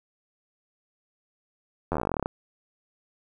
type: slowing click train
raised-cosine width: 1 ms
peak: -13 dBFS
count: 18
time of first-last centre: 1.92-2.259 s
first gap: 11 ms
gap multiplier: 1.07
effects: 9-bit